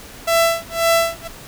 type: tone with tremolo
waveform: sawtooth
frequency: 667 Hz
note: E5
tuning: 20 cents sharp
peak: -8 dBFS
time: 0.27-1.28 s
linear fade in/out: 10 ms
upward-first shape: sine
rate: 1.9 Hz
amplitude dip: 100%
effects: pink hiss -38 dBFS RMS until 1.47 s